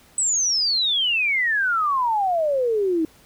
sine exponential sweep, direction down, 8140 to 310 Hz, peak -18 dBFS, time 0.18-3.05 s, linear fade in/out 2 ms, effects pink hiss -53 dBFS RMS until 3.25 s

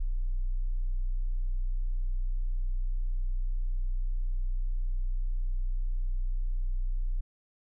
sine tone, 30.87 Hz, B0, in tune, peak -25 dBFS, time 0-7.21 s, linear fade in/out 10 ms, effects tanh soft clip ceiling -22 dBFS

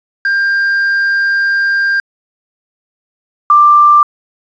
triangle / sine tone pair in turn, 1595 / 1182.3 Hz, G6 / D6, +30 / +11 cents, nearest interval perfect fourth, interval 519 cents, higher first, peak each -8 / -3 dBFS, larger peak second, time 0.25-2 / 3.5-4.03 s, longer first, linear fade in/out 2 ms, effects resampled to 16000 Hz + 7-bit

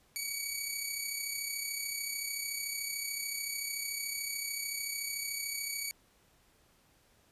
10% pulse tone with amplitude modulation, 2263 Hz, C#7, 35 cents sharp, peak -24 dBFS, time 0.16-5.91 s, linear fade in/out 0 ms, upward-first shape sine, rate 33.6 Hz, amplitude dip 45%, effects pink hiss -67 dBFS RMS until 7.31 s + resampled to 32000 Hz

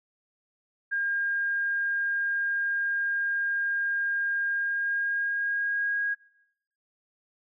sine tone with pitch glide, 1613 to 1638.4 Hz, G6 to G#6, +49 to -24 cents, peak -25 dBFS, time 0.91-6.15 s, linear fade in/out 20 ms, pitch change +27 cents, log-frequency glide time 4.49-6.02 s, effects noise-tail reverb RT60 0.8 s tail -21 dB re dry

